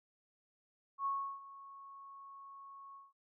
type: tone with ADSR envelope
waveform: sine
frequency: 1102 Hz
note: C#6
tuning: 11 cents flat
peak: -32 dBFS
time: 0.98-3.13 s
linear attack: 76 ms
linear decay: 340 ms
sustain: -18 dB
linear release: 180 ms
effects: none